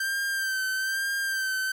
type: tone with vibrato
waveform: 45% pulse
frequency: 1568 Hz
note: G6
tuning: in tune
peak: -26 dBFS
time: 0-1.72 s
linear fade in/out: 5 ms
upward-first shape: sine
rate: 1.1 Hz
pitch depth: 39 cents each way
effects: none